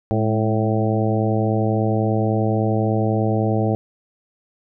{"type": "harmonic tone with a mistuned harmonic", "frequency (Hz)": 110, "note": "A2", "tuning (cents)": 0, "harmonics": [1, 2, 3, 4, 5, 6, 7], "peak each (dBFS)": [-20, -23, -25, -26, -27, -28, -28], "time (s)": [0.11, 3.75], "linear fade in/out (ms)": 0, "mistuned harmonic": 2, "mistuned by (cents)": -51, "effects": []}